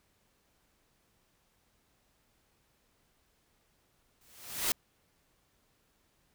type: noise with exponential growth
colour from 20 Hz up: white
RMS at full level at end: -27 dBFS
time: 4.21-4.72 s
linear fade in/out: 2 ms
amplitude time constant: 110 ms
effects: pink hiss -72 dBFS RMS until 6.34 s